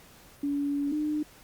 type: tone pair in turn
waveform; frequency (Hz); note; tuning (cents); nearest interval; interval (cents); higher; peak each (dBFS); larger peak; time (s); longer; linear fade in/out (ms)
sine; 285 / 301.9; C#4 / D4; +48 / +48; minor second; 100; second; -26; neither; 0.43-0.92 / 0.92-1.23; first; 5
effects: pink hiss -54 dBFS RMS until 1.43 s + Opus 48 kbps